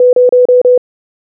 sine tone bursts, 496.8 Hz, B4, 10 cents sharp, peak -3 dBFS, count 5, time 0-0.778 s, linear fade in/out 2 ms, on 130 ms, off 32 ms, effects none

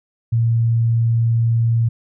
sine tone, 115.5 Hz, A#2, 16 cents flat, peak -13 dBFS, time 0.32-1.89 s, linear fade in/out 10 ms, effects none

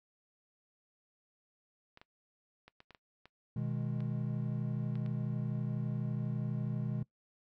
clicks, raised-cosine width 0.3 ms, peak -37 dBFS, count 10, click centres 1.974 / 2.015 / 2.68 / 2.804 / 2.907 / 2.948 / 3.256 / 4.005 / 4.955 / 5.062 s
triangle chord, G# minor, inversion first, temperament equal, 123.47 / 155.56 / 207.7 Hz, B2 / D#3 / G#3, 0 / 0 / 0 cents, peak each -34 / -36 / -38 dBFS, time 3.56-7.03 s, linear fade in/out 5 ms
effects noise-tail reverb RT60 0.1 s tail -20 dB re dry

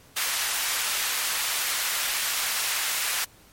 pink high-pass noise, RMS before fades -27 dBFS, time 0.16-3.25 s, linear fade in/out 10 ms, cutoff 1400 Hz, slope 12 dB/octave, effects pink hiss -54 dBFS RMS until 3.52 s + MP3 64 kbps

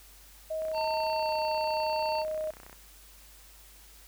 sine tone with pitch glide, 632 to 622.6 Hz, D#5 to D#5, +27 to +1 cents, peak -30 dBFS, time 0.5-2.51 s, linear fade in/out 10 ms, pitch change -26 cents, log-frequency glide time 1.14-1.3 s
click train, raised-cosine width 0.5 ms, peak -33 dBFS, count 67, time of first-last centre 0.62-2.729 s, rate 31.3 Hz
harmonic tone, 904 Hz, A5, 47 cents sharp, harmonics 1 / 3 / 5, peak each -30 / -40 / -39 dBFS, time 0.73-2.25 s, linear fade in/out 50 ms
effects added 50 Hz sine -55 dBFS peak until 4.07 s + white hiss -55 dBFS RMS until 4.07 s

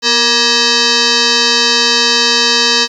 sine tone with frequency modulation, 466.2 Hz, A#4, in tune, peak -8 dBFS, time 0.02-2.88 s, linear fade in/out 50 ms, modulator 710 Hz, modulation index 7.6, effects 8-bit

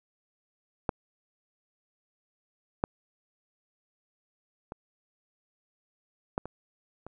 clicks, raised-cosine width 1 ms, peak -12 / -11 / -24 / -14 / -24 / -28 dBFS, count 6, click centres 0.892 / 2.839 / 4.721 / 6.379 / 6.456 / 7.066 s, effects none

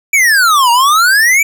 square exponential two-way sweep, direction down then up, 2349 to 924 to 2349 Hz, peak -7 dBFS, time 0.13-1.43 s, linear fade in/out 5 ms, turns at 0.71 s, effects none

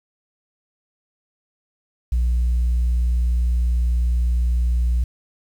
sine tone, 60.1 Hz, B1, 46 cents flat, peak -14 dBFS, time 2.12-5.04 s, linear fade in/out 5 ms, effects tanh soft clip ceiling -14 dBFS + 8-bit

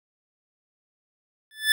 25% pulse tone with exponential growth, 1745 Hz, A6, 15 cents flat, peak -10 dBFS, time 1.51-1.72 s, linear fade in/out 1 ms, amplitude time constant 44 ms, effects none

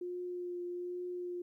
sine tone with vibrato, 355.3 Hz, F4, 30 cents sharp, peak -37 dBFS, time 0.01-1.42 s, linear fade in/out 5 ms, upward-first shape triangle, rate 1.2 Hz, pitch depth 16 cents each way, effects 13-bit

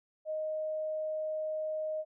sine tone, 622.3 Hz, D#5, in tune, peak -32 dBFS, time 0.25-2.05 s, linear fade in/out 50 ms, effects none

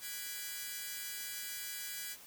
5% pulse chord, G# half-diminished seventh, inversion third, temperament equal, 1480 / 1661.2 / 1975.5 / 2349 Hz, F#6 / G#6 / B6 / D7, 0 / 0 / 0 / 0 cents, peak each -37 / -34 / -36 / -37 dBFS, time 0-2.17 s, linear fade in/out 50 ms, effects white hiss -55 dBFS RMS until 2.26 s

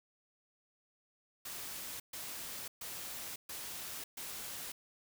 white noise bursts, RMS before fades -44 dBFS, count 5, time 1.45-4.72 s, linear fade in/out 5 ms, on 550 ms, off 130 ms, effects none

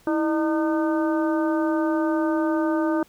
harmonic tone with a mistuned harmonic, 304.7 Hz, D#4, 36 cents flat, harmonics 1 / 2 / 3 / 4 / 5, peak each -21 / -27 / -31 / -33 / -35 dBFS, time 0.07-3.03 s, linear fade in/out 2 ms, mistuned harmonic 1, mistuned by +100 cents, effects pink hiss -56 dBFS RMS until 3.08 s

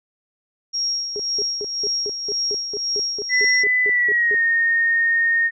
sine tone with tremolo, 5588 Hz, F8, in tune, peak -19 dBFS, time 0.73-3.64 s, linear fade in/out 20 ms, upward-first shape sine, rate 1.9 Hz, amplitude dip 55%
sine tone bursts, 415.3 Hz, G#4, in tune, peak -25 dBFS, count 15, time 1.16-4.345 s, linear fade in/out 0 ms, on 35 ms, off 190 ms
sine tone with pitch glide, 2000 to 1844.6 Hz, B6 to A#6, +21 to -19 cents, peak -15 dBFS, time 3.29-5.51 s, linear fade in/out 50 ms, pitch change -140 cents, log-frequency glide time 3.83-4.4 s
effects none

